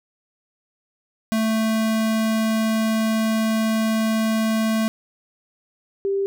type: tone pair in turn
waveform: square / sine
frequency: 221 / 393.8 Hz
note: A3 / G4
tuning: +8 / +8 cents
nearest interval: minor seventh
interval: 1000 cents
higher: second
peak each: -19 dBFS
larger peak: neither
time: 1.32-4.88 / 6.05-6.26 s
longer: first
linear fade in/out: 0 ms
effects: none